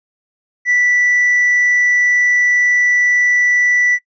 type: tone with tanh clipping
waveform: triangle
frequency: 1967 Hz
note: B6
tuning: 7 cents flat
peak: -11 dBFS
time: 0.65-3.99 s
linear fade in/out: 50 ms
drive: 6 dB
effects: noise-tail reverb RT60 0.1 s tail -20 dB re dry + resampled to 16000 Hz